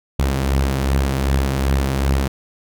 sawtooth beating tone pair, 65.41 / 68.01 Hz, C2 / C#2, 0 / -32 cents, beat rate 2.6 Hz, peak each -19 / -13 dBFS, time 0.19-2.28 s, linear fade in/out 5 ms, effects none

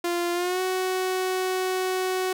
sawtooth tone with pitch glide, 347.2 to 372.1 Hz, F4 to F#4, -10 to +10 cents, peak -20 dBFS, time 0.04-2.33 s, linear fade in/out 5 ms, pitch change +120 cents, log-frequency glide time 0.33-0.61 s, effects none

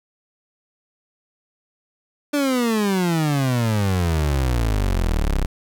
30% pulse exponential sweep, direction down, 296.4 to 31.11 Hz, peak -15 dBFS, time 2.33-5.46 s, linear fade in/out 10 ms, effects none

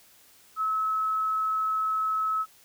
sine tone, 1293 Hz, E6, 34 cents flat, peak -24 dBFS, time 0.56-2.46 s, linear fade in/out 50 ms, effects white hiss -57 dBFS RMS until 2.64 s

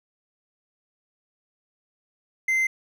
triangle tone, 2075 Hz, C7, 15 cents flat, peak -18 dBFS, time 2.48-2.67 s, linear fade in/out 5 ms, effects none

